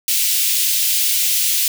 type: high-pass noise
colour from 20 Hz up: white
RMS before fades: -17 dBFS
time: 0.08-1.68 s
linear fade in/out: 2 ms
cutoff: 2500 Hz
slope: 24 dB/octave
effects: none